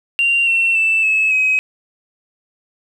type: tone with pitch steps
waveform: sine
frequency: 2770 / 2710 / 2651 / 2593 / 2537 Hz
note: F7 / E7 / E7 / E7 / D#7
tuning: -15 / +47 / +9 / -29 / +33 cents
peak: -11 dBFS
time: 0.19-1.59 s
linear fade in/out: 0 ms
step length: 280 ms
effects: tanh soft clip ceiling -8 dBFS + 8-bit